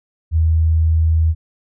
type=tone; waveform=sine; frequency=80.5 Hz; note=E2; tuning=41 cents flat; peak=-11 dBFS; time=0.31-1.35 s; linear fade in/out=50 ms; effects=none